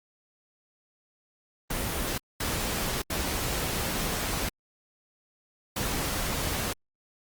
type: noise bursts at uneven times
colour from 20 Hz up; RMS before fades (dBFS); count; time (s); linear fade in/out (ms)
pink; -30; 4; 1.7-2.18 / 2.4-3.02 / 3.1-4.49 / 5.76-6.73; 5
effects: Opus 24 kbps